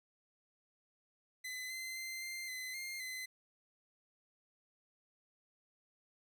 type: tone with pitch steps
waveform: sawtooth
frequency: 2021 / 2064 / 2077 / 2092 / 2034 / 2114 / 2038 Hz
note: B6 / C7 / C7 / C7 / C7 / C7 / C7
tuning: +39 / -24 / -13 / -1 / -50 / +17 / -46 cents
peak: -38 dBFS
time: 1.44-3.26 s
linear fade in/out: 10 ms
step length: 260 ms
effects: none